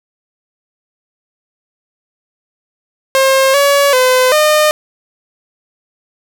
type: tone with pitch steps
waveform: sawtooth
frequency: 534 / 565 / 510 / 609 Hz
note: C5 / C#5 / C5 / D#5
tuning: +35 / +33 / -44 / -37 cents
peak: -4 dBFS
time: 3.15-4.71 s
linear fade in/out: 0 ms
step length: 390 ms
effects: none